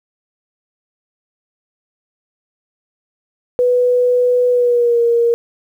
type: tone with pitch glide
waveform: sine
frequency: 493.9 to 469.4 Hz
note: B4 to A#4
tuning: 0 to +12 cents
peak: -10 dBFS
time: 3.59-5.34 s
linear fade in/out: 0 ms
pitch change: -88 cents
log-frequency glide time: 4.5-5 s
effects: 8-bit